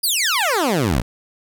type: exponential sweep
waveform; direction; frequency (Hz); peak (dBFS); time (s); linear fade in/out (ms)
15% pulse; down; 5070 to 51.2; -10; 0.03-1.02; 10
effects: none